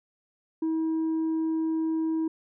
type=tone with tanh clipping; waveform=sine; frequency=321.1 Hz; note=E4; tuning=45 cents flat; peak=-25 dBFS; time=0.62-2.28 s; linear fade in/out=5 ms; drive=2 dB; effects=none